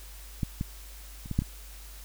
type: clicks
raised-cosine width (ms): 5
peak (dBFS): -15 / -17 / -29 / -19 / -11 / -22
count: 6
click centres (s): 0.432 / 0.611 / 1.259 / 1.313 / 1.39 / 1.42
effects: added 50 Hz sine -44 dBFS peak until 2.04 s + white hiss -50 dBFS RMS until 2.04 s